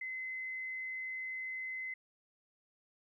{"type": "tone", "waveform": "sine", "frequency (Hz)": 2047, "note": "C7", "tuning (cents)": -38, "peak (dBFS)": -38, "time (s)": [0.01, 1.94], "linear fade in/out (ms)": 5, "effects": ["13-bit"]}